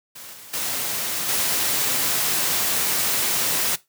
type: noise with level steps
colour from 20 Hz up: white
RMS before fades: -39 / -42 / -26 / -22 dBFS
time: 0.15-3.76 s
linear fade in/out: 10 ms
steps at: 0.33 / 0.53 / 1.28 s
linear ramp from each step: 10 ms
effects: noise-tail reverb RT60 0.2 s tail -18 dB re dry + high-pass 100 Hz 12 dB/octave